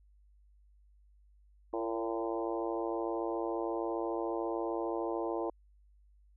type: harmonic tone with a mistuned harmonic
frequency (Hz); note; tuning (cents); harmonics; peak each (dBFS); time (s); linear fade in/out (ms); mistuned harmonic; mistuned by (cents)
113.4; A#2; -47; 3 / 4 / 5 / 6 / 7 / 8 / 9; -36 / -38 / -40 / -42 / -43 / -44 / -45; 1.73-5.5; 5; 4; +20
effects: added 50 Hz sine -60 dBFS peak until 6.36 s